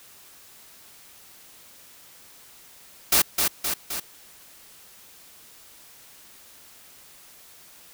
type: noise with echo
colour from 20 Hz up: white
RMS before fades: -18 dBFS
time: 3.12-3.22 s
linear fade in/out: 5 ms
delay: 260 ms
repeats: 3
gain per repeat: -4 dB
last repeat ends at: 4 s
effects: white hiss -50 dBFS RMS until 7.93 s